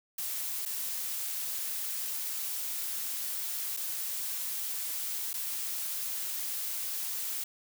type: noise with dropouts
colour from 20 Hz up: blue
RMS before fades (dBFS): -35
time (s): 0.18-7.44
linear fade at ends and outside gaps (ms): 5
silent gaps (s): 0.653-0.659 / 3.767-3.771 / 5.332-5.339
effects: none

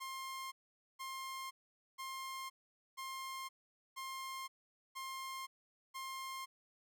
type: tone bursts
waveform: sawtooth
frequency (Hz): 1061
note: C6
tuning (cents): +24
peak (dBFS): -39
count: 7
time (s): 0-6.46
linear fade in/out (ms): 20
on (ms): 520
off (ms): 470
effects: none

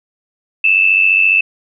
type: tone with amplitude modulation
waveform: sine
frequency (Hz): 2637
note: E7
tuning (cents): 0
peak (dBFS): -5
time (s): 0.64-1.41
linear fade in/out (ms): 5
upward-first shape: sine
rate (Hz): 94.6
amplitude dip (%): 70
effects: none

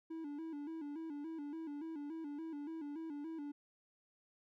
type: tone with vibrato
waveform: triangle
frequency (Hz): 306.6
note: D#4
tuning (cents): -25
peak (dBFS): -40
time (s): 0.1-3.52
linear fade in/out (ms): 10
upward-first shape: square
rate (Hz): 3.5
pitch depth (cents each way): 100
effects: none

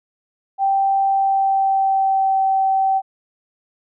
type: tone with pitch glide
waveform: sine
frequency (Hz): 782 to 771.2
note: G5 to G5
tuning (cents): -4 to -28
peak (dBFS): -14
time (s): 0.58-3.02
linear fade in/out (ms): 50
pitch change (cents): -24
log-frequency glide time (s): 1.06-2.43
effects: none

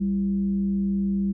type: tone with frequency modulation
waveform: sine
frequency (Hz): 196.9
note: G3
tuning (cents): +8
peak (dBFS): -21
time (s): 0-1.33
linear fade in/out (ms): 20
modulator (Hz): 139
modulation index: 0.32
effects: none

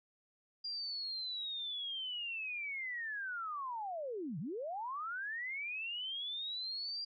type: linear two-way sweep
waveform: sine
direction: down then up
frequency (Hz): 4812 to 134.5 to 4812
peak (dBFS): -38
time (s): 0.64-7.05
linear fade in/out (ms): 10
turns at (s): 4.39
effects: none

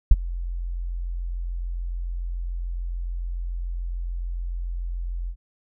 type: tone with ADSR envelope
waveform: sine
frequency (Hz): 43.47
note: F1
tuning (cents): -7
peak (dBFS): -4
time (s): 0.11-5.36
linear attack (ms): 5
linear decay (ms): 30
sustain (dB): -22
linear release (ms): 73
effects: none

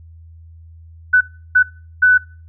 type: tone bursts at uneven times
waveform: sine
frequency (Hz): 1496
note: F#6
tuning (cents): +19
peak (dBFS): -7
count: 3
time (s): 1.13-1.21 / 1.55-1.63 / 2.02-2.18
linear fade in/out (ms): 10
effects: noise-tail reverb RT60 0.4 s tail -23 dB re dry + added 82 Hz sine -38 dBFS peak until 2.48 s

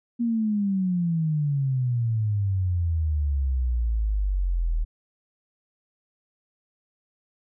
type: exponential sweep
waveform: sine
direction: down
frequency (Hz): 239.8 to 38.89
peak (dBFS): -21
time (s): 0.19-4.85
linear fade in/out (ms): 20
effects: none

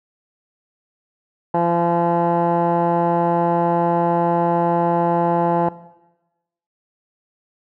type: tone with low-pass filter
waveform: 15% pulse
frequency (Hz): 171.1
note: F3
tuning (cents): -35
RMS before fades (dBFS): -18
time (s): 1.54-5.69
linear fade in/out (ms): 5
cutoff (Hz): 940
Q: 9.6
effects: noise-tail reverb RT60 1.0 s tail -17 dB re dry

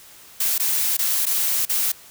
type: noise with dropouts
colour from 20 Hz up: blue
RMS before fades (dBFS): -21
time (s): 0.4-1.92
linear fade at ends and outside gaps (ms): 5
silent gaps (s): 0.581-0.597 / 0.97-0.989 / 1.256-1.265 / 1.653-1.694
effects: white hiss -46 dBFS RMS until 2.1 s

